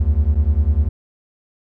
triangle beating tone pair, 69.3 / 79.3 Hz, C#2 / D#2, 0 / +33 cents, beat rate 10 Hz, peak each -14 dBFS, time 0-0.89 s, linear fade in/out 10 ms, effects none

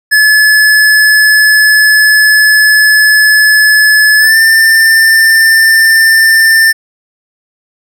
square tone with pitch glide, 1717 to 1790.9 Hz, A6 to A6, -43 to +30 cents, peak -4 dBFS, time 0.11-6.73 s, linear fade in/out 20 ms, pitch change +73 cents, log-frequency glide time 4.18-4.38 s, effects none

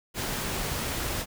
pink noise, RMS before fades -31 dBFS, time 0.14-1.26 s, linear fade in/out 50 ms, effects none

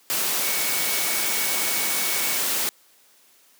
sine tone in noise, 2234 Hz, C#7, 13 cents sharp, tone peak -32 dBFS, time 0.43-2.37 s, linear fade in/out 0 ms, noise white, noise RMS -24 dBFS, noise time 0.1-2.69 s, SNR -11 dB, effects white hiss -57 dBFS RMS until 3.59 s + high-pass 200 Hz 12 dB/octave

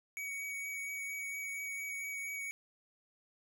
square tone with vibrato, 2252 Hz, C#7, 27 cents sharp, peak -39 dBFS, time 0.17-2.51 s, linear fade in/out 0 ms, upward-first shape triangle, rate 4.3 Hz, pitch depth 16 cents each way, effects none

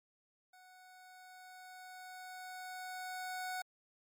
25% pulse tone with level ramp, 739 Hz, F#5, 2 cents flat, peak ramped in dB -55 to -34 dBFS, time 0.53-3.62 s, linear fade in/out 5 ms, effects MP3 96 kbps

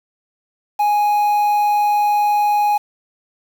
triangle tone with quantisation, 830.6 Hz, G#5, in tune, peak -11 dBFS, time 0.79-2.78 s, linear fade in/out 10 ms, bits 6, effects none

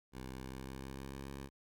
10% pulse tone with pitch glide, 64.8 to 68.26 Hz, C2 to C#2, -16 to -26 cents, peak -36 dBFS, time 0.12-1.5 s, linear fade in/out 50 ms, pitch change +90 cents, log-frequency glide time 0.3-1.28 s, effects none

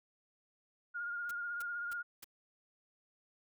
sine tone with vibrato, 1419 Hz, F6, 27 cents sharp, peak -37 dBFS, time 0.94-2.03 s, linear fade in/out 20 ms, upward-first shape triangle, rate 16 Hz, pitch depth 33 cents each way
white noise bursts, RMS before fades -49 dBFS, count 4, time 1.29-2.244 s, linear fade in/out 5 ms, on 21 ms, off 290 ms
effects none

